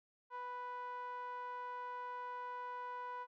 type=tone with low-pass filter; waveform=5% pulse; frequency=493.9 Hz; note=B4; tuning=in tune; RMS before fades=-45 dBFS; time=0.3-3.27 s; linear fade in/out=50 ms; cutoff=1100 Hz; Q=5; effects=none